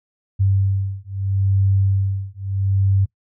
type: beating tone pair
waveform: sine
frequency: 97.1 / 97.87 Hz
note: G2 / G2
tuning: -16 / -2 cents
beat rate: 0.77 Hz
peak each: -19 dBFS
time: 0.39-3.06 s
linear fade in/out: 20 ms
effects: noise-tail reverb RT60 0.1 s tail -21 dB re dry

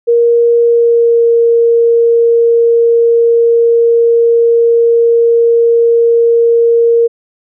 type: tone with pitch glide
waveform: sine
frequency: 470.3 to 465.7 Hz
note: A#4 to A#4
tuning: +15 to -2 cents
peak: -5 dBFS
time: 0.07-7.08 s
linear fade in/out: 20 ms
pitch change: -17 cents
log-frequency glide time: 0.57-1.27 s
effects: none

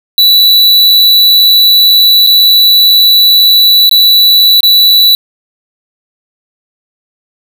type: tone with dropouts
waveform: square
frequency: 3951 Hz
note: B7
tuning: in tune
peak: -3 dBFS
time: 0.18-5.15 s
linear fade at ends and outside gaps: 1 ms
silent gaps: 2.265-2.271 / 3.894-3.912 / 4.606-4.631 s
effects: none

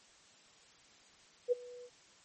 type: tone with ADSR envelope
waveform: sine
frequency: 490 Hz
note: B4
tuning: 14 cents flat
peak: -24 dBFS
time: 1.48-1.9 s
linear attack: 39 ms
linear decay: 18 ms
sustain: -23 dB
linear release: 56 ms
effects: white hiss -62 dBFS RMS until 2.24 s + MP3 32 kbps

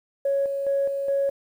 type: tone with tremolo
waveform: sine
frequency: 554.4 Hz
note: C#5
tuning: in tune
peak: -19 dBFS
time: 0.25-1.3 s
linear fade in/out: 5 ms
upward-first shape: square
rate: 2.4 Hz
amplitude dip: 45%
effects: tanh soft clip ceiling -15 dBFS + 9-bit

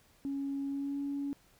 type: tone with pitch glide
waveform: sine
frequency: 277.2 to 281.6 Hz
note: C#4 to C#4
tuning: 0 to +27 cents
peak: -32 dBFS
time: 0.25-1.33 s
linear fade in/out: 0 ms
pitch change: +27 cents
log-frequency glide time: 0.67-0.99 s
effects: tanh soft clip ceiling -28 dBFS + pink hiss -65 dBFS RMS until 1.59 s

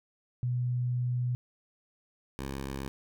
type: tone pair in turn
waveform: sine / 10% pulse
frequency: 123.47 / 67.79 Hz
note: B2 / C#2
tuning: 0 / -38 cents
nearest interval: minor seventh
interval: 1038 cents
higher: first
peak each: -27 / -27 dBFS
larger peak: neither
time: 0.43-1.35 / 2.39-2.88 s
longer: first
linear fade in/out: 0 ms
effects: none

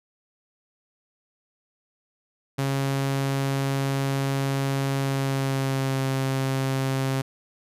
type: tone with pitch glide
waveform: sawtooth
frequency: 136.8 to 133.91 Hz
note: C#3 to C3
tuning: -23 to +41 cents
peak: -19 dBFS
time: 2.58-7.22 s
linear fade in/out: 10 ms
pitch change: -36 cents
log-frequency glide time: 4.97-6.03 s
effects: resampled to 32000 Hz

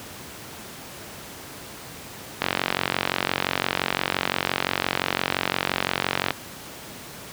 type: click train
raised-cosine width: 0.3 ms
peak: -4 dBFS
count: 179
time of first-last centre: 2.42-6.306 s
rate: 45.8 Hz
effects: pink hiss -39 dBFS RMS until 7.32 s + high-pass 100 Hz 12 dB/octave

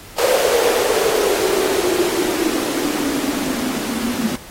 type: noise with band-pass filter sweep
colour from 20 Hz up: blue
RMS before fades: -19 dBFS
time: 0.18-4.36 s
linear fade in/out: 5 ms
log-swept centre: 520 to 220 Hz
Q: 8.6
effects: pink hiss -39 dBFS RMS until 4.5 s + AAC 48 kbps

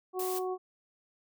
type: harmonic tone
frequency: 369.7 Hz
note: F#4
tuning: 1 cent flat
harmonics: 1 / 2 / 3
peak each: -32 / -38 / -42 dBFS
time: 0.13-0.58 s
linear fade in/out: 50 ms
type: noise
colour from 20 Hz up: blue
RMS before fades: -39 dBFS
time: 0.19-0.39 s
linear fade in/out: 5 ms
type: noise with exponential decay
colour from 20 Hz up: blue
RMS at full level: -39 dBFS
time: 0.36-0.48 s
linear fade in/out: 1 ms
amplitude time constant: 25 ms
effects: none

